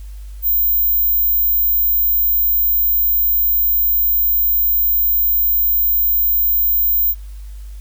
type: tone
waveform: sine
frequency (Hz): 15150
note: A#9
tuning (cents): +27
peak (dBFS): -12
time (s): 0.42-7.15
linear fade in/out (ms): 50
effects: added 50 Hz sine -29 dBFS peak until 7.8 s + white hiss -51 dBFS RMS until 7.8 s